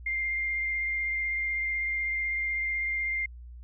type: tone with vibrato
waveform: sine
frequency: 2106 Hz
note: C7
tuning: 11 cents sharp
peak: -27 dBFS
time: 0.06-3.26 s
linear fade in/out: 5 ms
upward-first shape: sine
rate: 16 Hz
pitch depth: 11 cents each way
effects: added 60 Hz sine -42 dBFS peak until 3.63 s